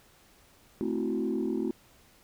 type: chord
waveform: sine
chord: F# half-diminished seventh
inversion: first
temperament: equal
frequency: 220 / 261.6 / 329.6 / 370 Hz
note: A3 / C4 / E4 / F#4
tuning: 0 / 0 / 0 / 0 cents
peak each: -32 dBFS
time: 0.81-1.71 s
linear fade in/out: 0 ms
effects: tanh soft clip ceiling -21 dBFS + pink hiss -60 dBFS RMS until 2.23 s